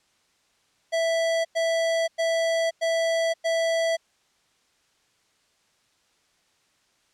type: tone bursts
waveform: square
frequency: 659.3 Hz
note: E5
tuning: in tune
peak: -22 dBFS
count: 5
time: 0.92-3.97 s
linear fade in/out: 20 ms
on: 530 ms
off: 100 ms
effects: white hiss -66 dBFS RMS until 7.13 s + low-pass 7000 Hz 12 dB/octave